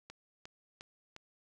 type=click train; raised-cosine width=0.2 ms; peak=-30 dBFS; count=4; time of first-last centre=0.1-1.164 s; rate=2.82 Hz; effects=none